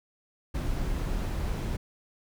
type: noise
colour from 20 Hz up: brown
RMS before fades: -30 dBFS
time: 0.54-1.77 s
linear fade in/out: 10 ms
effects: none